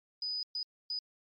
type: tone bursts at uneven times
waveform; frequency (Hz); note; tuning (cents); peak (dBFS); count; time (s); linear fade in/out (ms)
sine; 4978; D#8; 0; -33; 3; 0.22-0.43 / 0.55-0.63 / 0.9-0.99; 2
effects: MP3 32 kbps